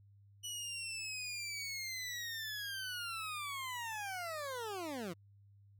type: linear sweep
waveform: 20% pulse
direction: down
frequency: 2960 to 155.56 Hz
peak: -35 dBFS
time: 0.43-5.14 s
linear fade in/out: 20 ms
effects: added 100 Hz sine -60 dBFS peak until 5.79 s